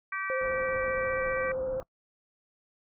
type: harmonic tone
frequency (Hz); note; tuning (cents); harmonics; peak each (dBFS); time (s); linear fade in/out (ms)
386.4; G4; -25; 3 / 4 / 5 / 6; -35 / -36 / -37 / -38; 0.12-1.52; 5
type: tone with vibrato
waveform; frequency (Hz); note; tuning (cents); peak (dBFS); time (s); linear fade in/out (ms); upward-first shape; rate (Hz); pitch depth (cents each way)
sine; 521; C5; -7; -29; 0.3-1.8; 0; triangle; 15; 28
type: low-pass noise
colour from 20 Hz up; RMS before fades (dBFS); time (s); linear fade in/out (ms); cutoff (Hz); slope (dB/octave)
pink; -44; 0.41-1.83; 0; 1500; 96
effects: noise-tail reverb RT60 0.1 s tail -24 dB re dry